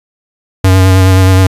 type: tone with vibrato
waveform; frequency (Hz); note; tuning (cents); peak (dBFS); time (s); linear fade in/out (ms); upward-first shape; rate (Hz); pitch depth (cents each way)
square; 94; F#2; +28; -4; 0.64-1.47; 5; sine; 9.5; 23
effects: resampled to 32000 Hz + 7-bit